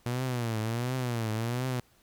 sawtooth tone with vibrato, 118.8 Hz, A#2, 33 cents sharp, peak -25 dBFS, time 0.06-1.8 s, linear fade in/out 0 ms, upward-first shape triangle, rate 1.4 Hz, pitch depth 170 cents each way, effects pink hiss -64 dBFS RMS until 2.02 s

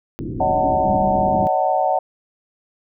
white low-pass noise, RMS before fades -26 dBFS, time 0.19-1.47 s, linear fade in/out 0 ms, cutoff 360 Hz, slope 48 dB/octave
sine chord, D# half-diminished seventh, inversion third, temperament just, 560 / 622.3 / 746.7 / 896 Hz, C#5 / D#5 / F#5 / A5, +18 / 0 / +16 / +31 cents, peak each -23 / -22 / -18 / -23 dBFS, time 0.4-1.99 s, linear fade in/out 5 ms
sine tone with tremolo, 196.5 Hz, G3, 4 cents sharp, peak -23 dBFS, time 0.85-1.48 s, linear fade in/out 20 ms, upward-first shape sine, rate 5.8 Hz, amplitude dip 25%
effects none

